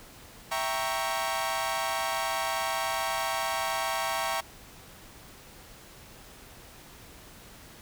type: chord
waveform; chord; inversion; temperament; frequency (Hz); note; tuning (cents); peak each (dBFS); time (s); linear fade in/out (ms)
sawtooth; E diminished seventh; none; equal; 659.3 / 784 / 932.3 / 1108.7; E5 / G5 / Bb5 / Db6; 0 / 0 / 0 / 0; -30; 0.51-4.41; 10
effects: pink hiss -50 dBFS RMS until 7.81 s